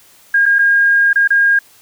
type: tone with dropouts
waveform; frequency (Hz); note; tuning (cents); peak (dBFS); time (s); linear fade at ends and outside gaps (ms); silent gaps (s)
sine; 1621; G#6; -42; -8; 0.34-1.59; 5; 0.457-0.461 / 0.586-0.59 / 1.131-1.157 / 1.276-1.304
effects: white hiss -47 dBFS RMS until 1.81 s